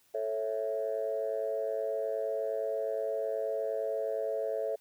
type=chord; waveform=sine; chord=A major; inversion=none; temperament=equal with one note detuned; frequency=440 / 550.9 / 659.3 Hz; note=A4 / C#5 / E5; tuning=0 / -11 / 0 cents; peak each=-34 dBFS; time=0.14-4.76 s; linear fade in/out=10 ms; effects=tanh soft clip ceiling -22 dBFS + white hiss -67 dBFS RMS until 4.8 s

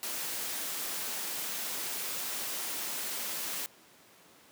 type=noise; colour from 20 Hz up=white; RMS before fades=-36 dBFS; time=0.03-3.66 s; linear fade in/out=0 ms; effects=pink hiss -58 dBFS RMS until 4.51 s + high-pass 200 Hz 12 dB/octave

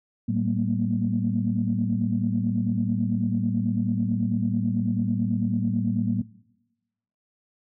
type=tone cluster; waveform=sine; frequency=111.2 / 192 / 227.2 / 236.3 Hz; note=A2 / G3 / A#3 / A#3; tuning=+19 / -36 / -44 / +24 cents; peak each=-27 dBFS; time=0.28-6.22 s; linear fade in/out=10 ms; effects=noise-tail reverb RT60 1.0 s tail -20 dB re dry + tanh soft clip ceiling -11 dBFS

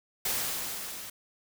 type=noise with level ramp; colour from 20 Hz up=white; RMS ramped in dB=-29 to -42 dBFS; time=0.25-1.1 s; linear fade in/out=5 ms; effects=none

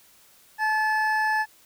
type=tone pair together; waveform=triangle; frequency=865.5 / 1731 Hz; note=A5 / A6; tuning=-29 / -29 cents; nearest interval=octave; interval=1200 cents; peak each=-22 dBFS; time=0.58-1.46 s; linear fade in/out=50 ms; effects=white hiss -56 dBFS RMS until 1.65 s

